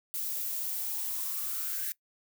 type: noise with high-pass filter sweep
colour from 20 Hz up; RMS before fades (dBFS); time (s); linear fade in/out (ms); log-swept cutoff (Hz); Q
violet; -34; 0.14-1.92; 0; 450 to 1700; 7.2
effects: noise-tail reverb RT60 0.1 s tail -21 dB re dry